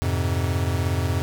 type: chord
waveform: square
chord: F minor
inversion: none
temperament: equal with one note detuned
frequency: 87.31 / 103.83 / 129.76 Hz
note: F2 / Ab2 / C3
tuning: 0 / 0 / -14 cents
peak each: -24 / -28 / -28 dBFS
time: 0.02-1.22 s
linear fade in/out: 0 ms
effects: none